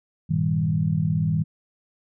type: tone cluster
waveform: sine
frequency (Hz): 100.9 / 118 / 158.6 / 197.7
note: G#2 / A#2 / D#3 / G3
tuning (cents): -49 / +22 / +33 / +15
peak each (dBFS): -28 / -29 / -21 / -29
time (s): 0.29-1.44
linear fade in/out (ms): 20
effects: none